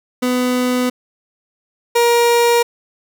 30% pulse tone pair in turn, 250 / 473.1 Hz, B3 / A#4, +21 / +26 cents, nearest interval major seventh, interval 1105 cents, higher second, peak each -12 / -8 dBFS, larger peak second, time 0.22-0.9 / 1.95-2.63 s, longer neither, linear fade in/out 10 ms, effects none

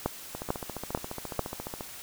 two click trains, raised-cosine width 1 ms, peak -12 / -21 dBFS, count 4 / 22, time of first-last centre 0.06-1.393 / 0.35-1.808 s, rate 2.25 / 14.4 Hz, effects white hiss -44 dBFS RMS until 2.02 s

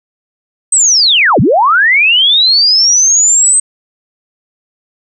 sine linear two-way sweep, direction down then up, 8310 to 98 to 8310 Hz, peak -5 dBFS, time 0.72-3.6 s, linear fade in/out 5 ms, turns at 1.4 s, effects none

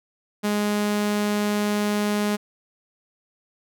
sawtooth tone, 207.7 Hz, G#3, in tune, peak -17 dBFS, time 0.43-2.37 s, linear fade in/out 20 ms, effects none

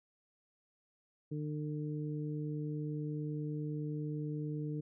harmonic tone, 150.4 Hz, D3, 42 cents sharp, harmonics 1 / 2 / 3, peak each -37 / -41 / -46 dBFS, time 1.31-4.81 s, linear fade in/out 10 ms, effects none

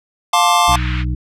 square chord, D minor seventh, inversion first, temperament just, 704.8 / 881 / 1057.2 / 1174.7 Hz, F5 / A5 / C6 / D6, +16 / +2 / +18 / 0 cents, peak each -17 dBFS, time 0.33-0.76 s, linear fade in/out 5 ms
harmonic tone, 61.74 Hz, B1, in tune, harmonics 1 / 2 / 3 / 5, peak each -18 / -22 / -29 / -30 dBFS, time 0.68-1.15 s, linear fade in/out 5 ms
white band-pass noise, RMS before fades -28 dBFS, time 0.7-1.05 s, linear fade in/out 50 ms, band 1200 to 2800 Hz, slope 24 dB/octave
effects low-pass 11000 Hz 12 dB/octave

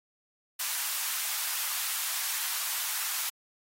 white high-pass noise, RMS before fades -32 dBFS, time 0.59-3.3 s, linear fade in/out 10 ms, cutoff 890 Hz, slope 24 dB/octave, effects AAC 48 kbps

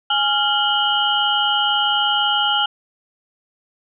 sine tone cluster, 829 / 1390 / 2903 / 3129 Hz, G#5 / F6 / F#7 / G7, -3 / -9 / -34 / -4 cents, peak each -21 dBFS, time 0.1-2.66 s, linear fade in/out 5 ms, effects none

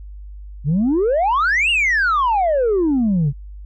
sine exponential two-way sweep, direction up then down, 131.9 to 2884 to 131.9 Hz, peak -12 dBFS, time 0.64-3.33 s, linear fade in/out 50 ms, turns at 1.7 s, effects tanh soft clip ceiling -12 dBFS + added 50 Hz sine -32 dBFS peak until 3.65 s

